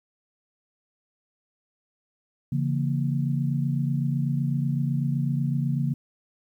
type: chord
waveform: sine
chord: A# diminished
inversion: first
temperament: just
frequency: 139.85 / 167.82 / 233.1 Hz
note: C#3 / E3 / A#3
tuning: +16 / +31 / 0 cents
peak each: -24 / -29 / -30 dBFS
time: 2.52-5.94 s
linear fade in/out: 5 ms
effects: 10-bit